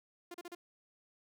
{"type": "tone bursts", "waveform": "sawtooth", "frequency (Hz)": 349.2, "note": "F4", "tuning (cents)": 0, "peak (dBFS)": -40, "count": 4, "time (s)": [0.31, 0.55], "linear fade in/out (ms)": 5, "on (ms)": 33, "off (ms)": 36, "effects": []}